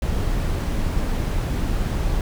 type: noise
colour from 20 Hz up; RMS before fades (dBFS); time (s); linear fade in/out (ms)
brown; -22; 0.02-2.21; 2
effects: none